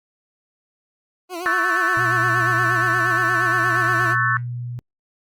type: tone with vibrato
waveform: 20% pulse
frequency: 349.2 Hz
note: F4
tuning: in tune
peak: -22 dBFS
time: 1.29-4.16 s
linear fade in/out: 50 ms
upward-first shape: sine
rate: 8.5 Hz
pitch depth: 100 cents each way
type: chord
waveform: sine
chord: F# minor seventh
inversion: second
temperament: equal with one note detuned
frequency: 1108.7 / 1318.5 / 1509.3 / 1760 Hz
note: C#6 / E6 / F#6 / A6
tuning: 0 / 0 / +34 / 0 cents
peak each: -23 / -24 / -22 / -21 dBFS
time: 1.46-4.37 s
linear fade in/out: 0 ms
type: tone with tremolo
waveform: sine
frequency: 121.4 Hz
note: B2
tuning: 29 cents flat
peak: -24 dBFS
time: 1.97-4.79 s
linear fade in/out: 0 ms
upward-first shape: sine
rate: 0.55 Hz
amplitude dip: 45%
effects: Opus 32 kbps